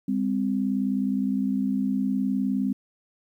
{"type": "tone pair together", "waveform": "sine", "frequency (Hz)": [200.3, 259.8], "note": ["G3", "C4"], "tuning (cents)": [38, -12], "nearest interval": "perfect fourth", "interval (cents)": 450, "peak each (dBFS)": -25, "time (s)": [0.08, 2.73], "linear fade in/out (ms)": 5, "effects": ["10-bit"]}